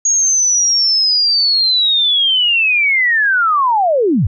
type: linear sweep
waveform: sine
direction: down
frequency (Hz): 6645 to 72.1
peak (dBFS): -10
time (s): 0.05-4.27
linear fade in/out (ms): 5
effects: none